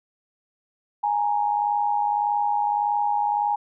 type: tone pair together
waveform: sine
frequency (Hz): 830.6 / 932.3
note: G#5 / A#5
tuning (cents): 0 / 0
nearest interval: major second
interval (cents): 200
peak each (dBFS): -21 / -26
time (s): 1.03-3.56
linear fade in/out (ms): 10
effects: none